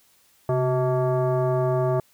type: tone with frequency modulation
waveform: sine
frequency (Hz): 133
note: C3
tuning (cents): +29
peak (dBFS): -19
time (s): 0.49-2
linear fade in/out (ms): 2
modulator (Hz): 509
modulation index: 1.3
effects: white hiss -60 dBFS RMS until 2.13 s